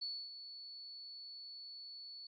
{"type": "tone with ADSR envelope", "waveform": "sine", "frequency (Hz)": 4435, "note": "C#8", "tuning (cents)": 0, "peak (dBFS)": -38, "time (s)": [0.01, 2.27], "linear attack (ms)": 14, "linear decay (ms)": 270, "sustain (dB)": -10, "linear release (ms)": 4, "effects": ["AAC 48 kbps"]}